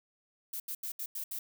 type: noise bursts at uneven times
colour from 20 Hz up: violet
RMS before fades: -38 dBFS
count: 6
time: 0.53-0.6 / 0.68-0.75 / 0.83-0.92 / 0.99-1.06 / 1.15-1.24 / 1.31-1.39 s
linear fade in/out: 5 ms
effects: none